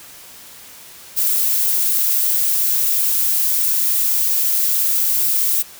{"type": "noise", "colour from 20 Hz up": "violet", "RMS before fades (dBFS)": -17, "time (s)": [1.16, 5.63], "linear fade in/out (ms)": 20, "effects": ["white hiss -40 dBFS RMS until 5.79 s"]}